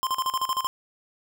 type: tone with tremolo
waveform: square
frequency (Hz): 1046.5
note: C6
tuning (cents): 0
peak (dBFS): -23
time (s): 0.03-0.67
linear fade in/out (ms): 0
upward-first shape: square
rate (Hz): 13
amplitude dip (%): 80
effects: none